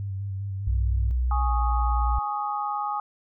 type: tone with vibrato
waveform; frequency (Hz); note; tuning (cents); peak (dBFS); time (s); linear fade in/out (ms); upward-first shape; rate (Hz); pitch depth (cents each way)
sine; 98; G2; 0; -28; 0-1.11; 0; square; 5; 30
type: tone with pitch glide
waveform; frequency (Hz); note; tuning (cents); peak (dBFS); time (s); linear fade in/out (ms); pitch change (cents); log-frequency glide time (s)
sine; 61.6 to 58.78; B1 to A#1; -4 to +15; -21; 0.67-2.19; 5; -81; 1.45-1.52
type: chord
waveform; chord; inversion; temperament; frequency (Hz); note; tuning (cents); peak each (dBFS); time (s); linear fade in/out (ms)
sine; Ab suspended fourth; none; just; 830.6 / 1107.5 / 1245.9; Ab5 / Db6 / Eb6; 0 / -2 / +2; -28 / -34 / -30; 1.31-3; 2
effects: none